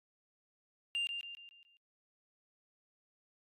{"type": "tone with echo", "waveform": "sine", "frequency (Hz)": 2794, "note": "F7", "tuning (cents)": 0, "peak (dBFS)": -30, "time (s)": [0.95, 1.07], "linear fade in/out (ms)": 0, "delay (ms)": 140, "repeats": 5, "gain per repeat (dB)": -7, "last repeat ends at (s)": 1.77, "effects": ["tanh soft clip ceiling -31 dBFS", "AAC 48 kbps"]}